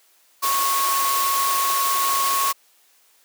sine tone in noise, 1100 Hz, C#6, 14 cents flat, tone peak -20 dBFS, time 0.42-2.53 s, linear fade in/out 20 ms, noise white, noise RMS -24 dBFS, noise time 0.42-2.53 s, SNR +1 dB, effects white hiss -58 dBFS RMS until 3.24 s + high-pass 400 Hz 12 dB/octave

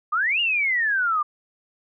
sine exponential two-way sweep, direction up then down, 1174.7 to 2885 to 1174.7 Hz, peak -19 dBFS, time 0.12-1.23 s, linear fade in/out 10 ms, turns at 0.4 s, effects none

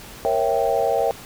sine chord, A# diminished seventh, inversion none, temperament equal with one note detuned, 466.2 / 548 / 659.3 / 784 Hz, A#4 / C#5 / E5 / G5, 0 / -20 / 0 / 0 cents, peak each -23 dBFS, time 0.25-1.11 s, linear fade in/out 0 ms, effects pink hiss -40 dBFS RMS until 1.25 s

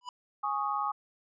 square tone with exponential growth, 987.8 Hz, B5, in tune, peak -34 dBFS, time 0.01-0.09 s, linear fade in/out 2 ms, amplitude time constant 16 ms
sine chord, Ab suspended fourth, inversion none, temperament just, 830.6 / 1107.5 / 1245.9 Hz, Ab5 / Db6 / Eb6, 0 / -2 / +2 cents, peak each -33 dBFS, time 0.43-0.92 s, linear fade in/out 10 ms
effects resampled to 16000 Hz

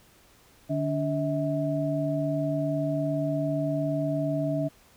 sine tone cluster, 149.1 / 286.6 / 644 Hz, D3 / D4 / E5, +27 / -42 / -41 cents, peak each -29 dBFS, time 0.69-4.69 s, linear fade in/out 20 ms, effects pink hiss -58 dBFS RMS until 4.96 s

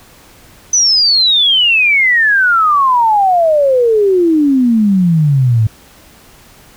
sine exponential sweep, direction down, 6100 to 106.4 Hz, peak -7 dBFS, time 0.73-5.67 s, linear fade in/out 5 ms, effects pink hiss -42 dBFS RMS until 6.76 s

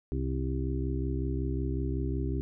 harmonic tone, 65.41 Hz, C2, in tune, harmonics 1 / 2 / 4 / 5 / 6, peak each -31 / -34 / -37 / -38 / -39 dBFS, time 0.12-2.41 s, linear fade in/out 0 ms, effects none

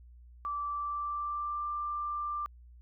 sine tone with pitch glide, 1164 to 1184.3 Hz, D6 to D6, -16 to +14 cents, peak -32 dBFS, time 0.45-2.46 s, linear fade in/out 0 ms, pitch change +30 cents, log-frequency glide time 0.66-1.67 s, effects added 60 Hz sine -51 dBFS peak until 2.81 s

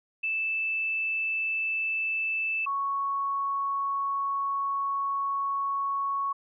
sine tone pair in turn, 2637 / 1108.7 Hz, E7 / C#6, 0 / 0 cents, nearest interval octave + minor third, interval 1500 cents, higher first, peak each -26 dBFS, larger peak neither, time 0.23-2.66 / 2.66-6.33 s, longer second, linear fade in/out 10 ms, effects none

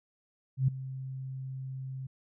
sine tone with ADSR envelope, 132.1 Hz, C3, 17 cents sharp, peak -20 dBFS, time 0.57-2.07 s, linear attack 110 ms, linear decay 6 ms, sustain -16 dB, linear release 8 ms, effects none

